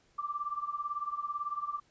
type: tone with tremolo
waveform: sine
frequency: 1174.7 Hz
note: D6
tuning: in tune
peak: -29 dBFS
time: 0.18-1.8 s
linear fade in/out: 10 ms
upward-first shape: triangle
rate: 18 Hz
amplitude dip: 90%
effects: pink hiss -68 dBFS RMS until 1.9 s + resampled to 16000 Hz